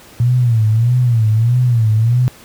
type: tone with vibrato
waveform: sine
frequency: 116.6 Hz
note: A#2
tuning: 1 cent sharp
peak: -9 dBFS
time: 0.2-2.28 s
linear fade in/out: 0 ms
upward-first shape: sine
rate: 1.6 Hz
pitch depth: 130 cents each way
effects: pink hiss -41 dBFS RMS until 2.44 s + high-pass 60 Hz 12 dB/octave